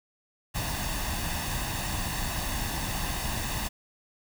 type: noise with comb filter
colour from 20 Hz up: pink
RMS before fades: -31 dBFS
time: 0.54-3.69 s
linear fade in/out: 20 ms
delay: 1.1 ms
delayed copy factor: +0.6
effects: none